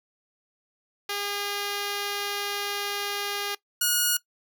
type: tone pair in turn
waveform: 5% pulse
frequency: 406.2 / 1444.7 Hz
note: G#4 / F#6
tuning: -38 / -42 cents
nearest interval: octave + minor seventh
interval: 2196 cents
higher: second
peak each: -17 / -10 dBFS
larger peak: second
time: 1.09-3.55 / 3.81-4.17 s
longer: first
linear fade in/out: 5 ms
effects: noise-tail reverb RT60 0.1 s tail -19 dB re dry